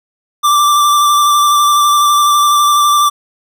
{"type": "tone with vibrato", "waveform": "square", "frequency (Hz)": 1174.7, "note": "D6", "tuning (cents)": 0, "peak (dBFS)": -8, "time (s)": [0.43, 3.1], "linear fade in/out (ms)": 20, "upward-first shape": "square", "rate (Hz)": 12, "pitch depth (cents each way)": 15, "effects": []}